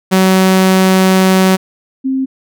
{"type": "tone pair in turn", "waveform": ["sawtooth", "sine"], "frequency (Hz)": [188.3, 264.8], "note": ["F#3", "C4"], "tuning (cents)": [31, 21], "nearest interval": "tritone", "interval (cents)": 590, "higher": "second", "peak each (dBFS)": [-3, -12], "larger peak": "first", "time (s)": [[0.11, 1.57], [2.04, 2.26]], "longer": "first", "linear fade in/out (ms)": 20, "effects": []}